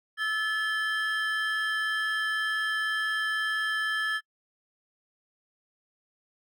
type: tone cluster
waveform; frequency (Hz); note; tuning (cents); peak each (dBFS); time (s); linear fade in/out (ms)
triangle; 1311 / 1728 / 3151; E6 / A6 / G7; -10 / -32 / +8; -33 / -25 / -34; 0.17-4.21; 50
effects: noise-tail reverb RT60 0.1 s tail -26 dB re dry